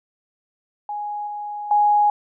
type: tone with level steps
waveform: sine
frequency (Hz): 830.6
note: G#5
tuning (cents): 0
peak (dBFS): -25 / -27 / -13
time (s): 0.89-2.1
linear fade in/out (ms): 2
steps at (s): 1.27 / 1.71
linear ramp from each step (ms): 2
effects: none